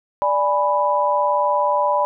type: chord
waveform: sine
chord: G# diminished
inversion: second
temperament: equal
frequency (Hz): 587.3 / 830.6 / 987.8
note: D5 / G#5 / B5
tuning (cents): 0 / 0 / 0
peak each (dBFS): -20 / -23 / -18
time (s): 0.22-2.05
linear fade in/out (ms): 0
effects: none